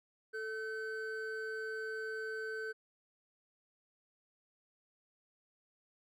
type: tone pair together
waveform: triangle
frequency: 440 / 1529.5 Hz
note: A4 / G6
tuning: 0 / -43 cents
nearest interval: octave + minor seventh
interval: 2157 cents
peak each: -39 / -39 dBFS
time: 0.33-2.73 s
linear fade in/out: 20 ms
effects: none